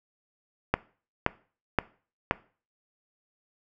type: click train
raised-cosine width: 0.5 ms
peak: -6 dBFS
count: 4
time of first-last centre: 0.74-2.311 s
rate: 1.91 Hz
effects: noise-tail reverb RT60 0.4 s tail -20 dB re dry